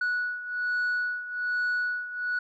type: beating tone pair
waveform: sine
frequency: 1470 / 1471.2 Hz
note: F#6 / F#6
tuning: -12 / -10 cents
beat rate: 1.2 Hz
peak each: -26 / -30 dBFS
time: 0.01-2.39 s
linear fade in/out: 5 ms
effects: tanh soft clip ceiling -23 dBFS